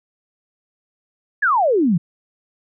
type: exponential sweep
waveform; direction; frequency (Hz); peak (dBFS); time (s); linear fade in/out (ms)
sine; down; 1767 to 155.56; -13; 1.42-1.98; 10
effects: none